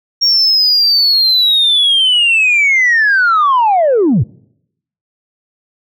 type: linear sweep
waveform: sine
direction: down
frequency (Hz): 5588 to 85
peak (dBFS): -6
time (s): 0.21-4.24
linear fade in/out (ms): 20
effects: noise-tail reverb RT60 0.8 s tail -26 dB re dry + tanh soft clip ceiling -5 dBFS